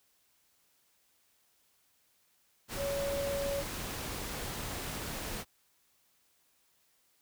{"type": "tone in noise", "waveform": "sine", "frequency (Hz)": 560, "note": "C#5", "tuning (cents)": 18, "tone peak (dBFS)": -32, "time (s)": [2.76, 3.64], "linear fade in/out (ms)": 50, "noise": "pink", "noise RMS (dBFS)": -39, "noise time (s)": [2.68, 5.45], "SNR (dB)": 4, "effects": ["white hiss -71 dBFS RMS until 7.21 s"]}